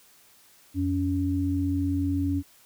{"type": "tone pair together", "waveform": "sine", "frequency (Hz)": [88.5, 281], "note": ["F2", "C#4"], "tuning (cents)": [23, 24], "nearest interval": "octave + minor sixth", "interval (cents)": 2001, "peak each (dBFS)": [-27, -25], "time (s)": [0.74, 2.43], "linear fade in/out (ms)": 50, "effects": ["white hiss -57 dBFS RMS until 2.65 s"]}